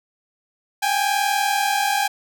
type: tone pair together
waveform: sawtooth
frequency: 790.1 / 830.6 Hz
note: G5 / G#5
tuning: +13 / 0 cents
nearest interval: minor second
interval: 87 cents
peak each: -17 / -18 dBFS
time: 0.82-2.08 s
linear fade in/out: 10 ms
effects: none